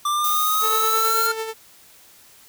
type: exponential sweep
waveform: square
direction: up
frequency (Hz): 1174.7 to 1391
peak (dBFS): -20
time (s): 0.05-1.32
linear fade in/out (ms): 5
type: noise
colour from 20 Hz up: violet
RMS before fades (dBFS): -25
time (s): 0.24-1.27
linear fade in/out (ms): 2
type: tone with tremolo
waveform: sawtooth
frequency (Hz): 444.3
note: A4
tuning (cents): +17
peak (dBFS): -20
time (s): 0.61-1.54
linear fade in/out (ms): 50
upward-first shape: sine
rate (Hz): 9.1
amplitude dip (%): 50
effects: white hiss -50 dBFS RMS until 2.48 s